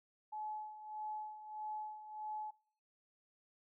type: tone with tremolo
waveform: sine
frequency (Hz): 855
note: A5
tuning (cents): -50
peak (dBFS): -39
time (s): 0.32-2.51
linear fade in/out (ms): 10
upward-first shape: sine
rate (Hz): 1.6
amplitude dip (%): 70
effects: noise-tail reverb RT60 0.6 s tail -24 dB re dry